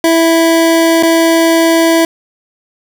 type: tone with dropouts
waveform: 25% pulse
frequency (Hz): 329.6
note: E4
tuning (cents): 0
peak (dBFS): -3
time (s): 0.04-2.05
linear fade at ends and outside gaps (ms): 2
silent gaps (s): 1.027-1.032
effects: none